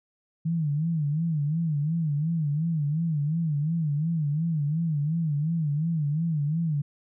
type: tone with vibrato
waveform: sine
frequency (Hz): 155.56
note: D#3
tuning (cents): 0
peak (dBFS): -23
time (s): 0.45-6.82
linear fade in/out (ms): 10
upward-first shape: sine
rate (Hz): 2.8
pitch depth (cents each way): 140
effects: none